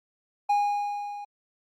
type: tone with level ramp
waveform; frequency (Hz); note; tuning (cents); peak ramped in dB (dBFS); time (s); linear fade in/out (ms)
triangle; 820; G#5; -22; -17 to -34; 0.49-1.25; 10
effects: Opus 48 kbps